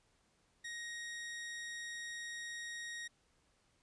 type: tone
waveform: sawtooth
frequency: 1877 Hz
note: A#6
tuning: 11 cents sharp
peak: -39 dBFS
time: 0.64-3.08 s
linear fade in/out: 10 ms
effects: pink hiss -74 dBFS RMS until 3.82 s + resampled to 22050 Hz